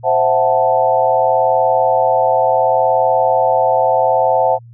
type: chord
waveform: sine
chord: F# half-diminished seventh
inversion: second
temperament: equal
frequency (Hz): 523.3 / 659.3 / 740 / 880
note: C5 / E5 / F#5 / A5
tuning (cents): 0 / 0 / 0 / 0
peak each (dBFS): -16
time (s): 0.03-4.59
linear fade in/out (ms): 50
effects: added 117 Hz sine -36 dBFS peak until 4.73 s